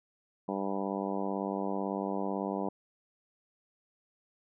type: harmonic tone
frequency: 98 Hz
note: G2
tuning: in tune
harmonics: 2 / 3 / 4 / 5 / 6 / 7 / 8 / 9 / 10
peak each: -36 / -38 / -39 / -40 / -41 / -41 / -42 / -43 / -43 dBFS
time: 0.48-2.69 s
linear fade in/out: 5 ms
effects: none